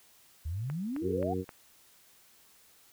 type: exponential sweep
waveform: sine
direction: up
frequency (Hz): 72.4 to 773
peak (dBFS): -32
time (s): 0.45-1.34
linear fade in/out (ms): 10
type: click train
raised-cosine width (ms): 0.5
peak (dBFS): -28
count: 4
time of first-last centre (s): 0.7-1.492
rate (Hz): 3.79
type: harmonic tone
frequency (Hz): 92.8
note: F#2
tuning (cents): +6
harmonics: 1 / 2 / 3 / 4 / 5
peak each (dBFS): -37 / -37 / -37 / -37 / -37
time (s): 1.01-1.45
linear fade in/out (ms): 50
effects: white hiss -61 dBFS RMS until 2.92 s